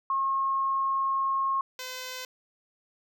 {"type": "tone pair in turn", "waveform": ["sine", "5% pulse"], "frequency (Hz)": [1081, 510.2], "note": ["C#6", "C5"], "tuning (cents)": [-44, -44], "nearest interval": "octave + minor second", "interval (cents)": 1300, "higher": "first", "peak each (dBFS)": -24, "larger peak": "neither", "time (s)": [[0.1, 1.61], [1.79, 2.25]], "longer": "first", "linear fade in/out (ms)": 2, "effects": []}